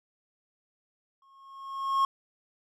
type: tone with exponential growth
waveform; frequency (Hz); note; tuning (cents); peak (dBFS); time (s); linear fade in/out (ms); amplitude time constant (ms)
triangle; 1086; C#6; -36; -18; 1.22-2.05; 2; 180
effects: none